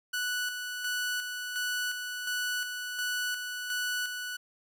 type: tone with tremolo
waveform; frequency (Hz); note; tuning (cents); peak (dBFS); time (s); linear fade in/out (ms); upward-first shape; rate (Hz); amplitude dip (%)
sawtooth; 1480; F#6; 0; -26; 0.13-4.37; 10; square; 1.4; 45
effects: none